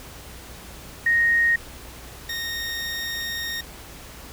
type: tone pair in turn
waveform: sine / 20% pulse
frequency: 1864.7 / 1854.5 Hz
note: A#6 / A#6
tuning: 0 / -9 cents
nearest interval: unison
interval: 9 cents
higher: first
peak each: -16 / -22 dBFS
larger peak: first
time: 1.06-1.56 / 2.29-3.61 s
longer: second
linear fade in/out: 5 ms
effects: added 60 Hz sine -45 dBFS peak until 4.32 s + pink hiss -42 dBFS RMS until 4.32 s